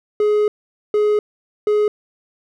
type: tone bursts at uneven times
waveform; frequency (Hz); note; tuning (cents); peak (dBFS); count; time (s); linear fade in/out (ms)
triangle; 420; G#4; +19; -11; 3; 0.2-0.48 / 0.94-1.19 / 1.67-1.88; 2
effects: none